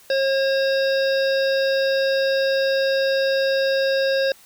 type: harmonic tone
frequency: 540 Hz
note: C#5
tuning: 45 cents flat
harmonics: 1 / 3 / 5 / 7 / 9 / 10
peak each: -18 / -26 / -34 / -31 / -32 / -35 dBFS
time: 0.1-4.32 s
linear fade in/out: 2 ms
effects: white hiss -50 dBFS RMS until 4.45 s